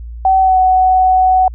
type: tone with pitch glide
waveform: sine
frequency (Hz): 762 to 746.3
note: G5 to F#5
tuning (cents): -49 to +15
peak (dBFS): -7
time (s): 0.25-1.48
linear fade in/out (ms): 2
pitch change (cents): -36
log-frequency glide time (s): 0.4-0.57
effects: added 58 Hz sine -25 dBFS peak until 1.54 s